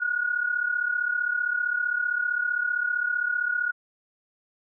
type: tone pair together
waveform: sine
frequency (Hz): 1442.6 / 1478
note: F#6 / F#6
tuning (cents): -44 / -2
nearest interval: unison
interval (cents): 42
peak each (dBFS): -25 / -28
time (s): 0-3.72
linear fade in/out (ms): 20
effects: none